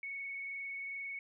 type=tone with frequency modulation; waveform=sine; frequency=2217 Hz; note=C#7; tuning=in tune; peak=-39 dBFS; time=0.03-1.19 s; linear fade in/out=2 ms; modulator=22.4 Hz; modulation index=0.9; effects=none